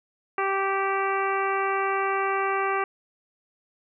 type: harmonic tone with a mistuned harmonic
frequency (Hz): 390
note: G4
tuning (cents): -9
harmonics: 1 / 2 / 3 / 4 / 5 / 6 / 7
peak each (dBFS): -28 / -29 / -27 / -33 / -34 / -35 / -39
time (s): 0.38-2.84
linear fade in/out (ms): 2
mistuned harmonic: 6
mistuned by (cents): -16
effects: none